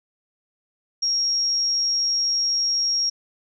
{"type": "tone", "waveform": "sine", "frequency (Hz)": 5588, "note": "F8", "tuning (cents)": 0, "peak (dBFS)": -19, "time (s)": [1.02, 3.1], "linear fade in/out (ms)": 10, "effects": []}